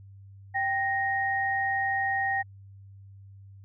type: tone pair together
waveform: sine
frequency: 783.7 / 1865 Hz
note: G5 / A#6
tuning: -1 / 0 cents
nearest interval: octave + minor third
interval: 1501 cents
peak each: -28 / -27 dBFS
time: 0.54-2.43 s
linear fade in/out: 20 ms
effects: added 98 Hz sine -46 dBFS peak until 3.64 s